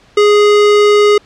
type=tone; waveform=square; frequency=415.2 Hz; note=G#4; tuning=in tune; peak=-6 dBFS; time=0.17-1.18 s; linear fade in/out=5 ms; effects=pink hiss -46 dBFS RMS until 1.25 s + low-pass 5000 Hz 12 dB/octave